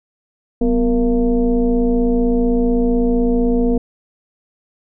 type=tone with frequency modulation; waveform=sine; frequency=246.9 Hz; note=B3; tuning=in tune; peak=-12 dBFS; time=0.61-3.78 s; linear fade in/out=5 ms; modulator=219 Hz; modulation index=1.1; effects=none